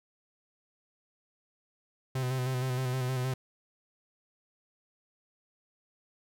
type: tone with vibrato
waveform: 45% pulse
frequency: 128.5 Hz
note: C3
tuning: 31 cents flat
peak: -29 dBFS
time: 2.15-3.34 s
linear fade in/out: 5 ms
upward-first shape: square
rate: 6.4 Hz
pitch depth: 32 cents each way
effects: none